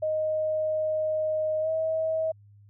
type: tone with pitch glide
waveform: sine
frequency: 622.3 to 639.4 Hz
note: D#5 to D#5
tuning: 0 to +47 cents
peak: -24 dBFS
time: 0.02-2.32 s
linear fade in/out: 10 ms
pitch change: +47 cents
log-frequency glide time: 1.61-1.69 s
effects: added 102 Hz sine -51 dBFS peak until 2.69 s